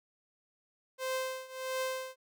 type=tone with tremolo; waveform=sawtooth; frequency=520 Hz; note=C5; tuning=11 cents flat; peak=-27 dBFS; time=0.98-2.16 s; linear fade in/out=50 ms; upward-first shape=triangle; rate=1.5 Hz; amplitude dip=90%; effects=none